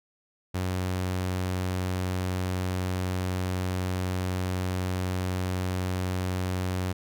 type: tone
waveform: sawtooth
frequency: 92 Hz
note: F#2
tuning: 9 cents flat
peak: -23 dBFS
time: 0.54-6.93 s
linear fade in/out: 10 ms
effects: none